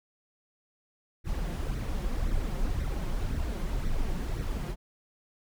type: noise with flanger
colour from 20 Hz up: brown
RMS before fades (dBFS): -30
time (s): 1.24-4.76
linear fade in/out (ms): 50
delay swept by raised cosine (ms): 0.5 to 5.7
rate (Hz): 1.9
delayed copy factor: +0.6
effects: none